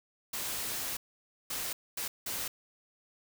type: noise bursts at uneven times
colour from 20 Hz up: white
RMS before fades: -36 dBFS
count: 4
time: 0.33-0.97 / 1.5-1.73 / 1.97-2.08 / 2.26-2.48 s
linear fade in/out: 5 ms
effects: none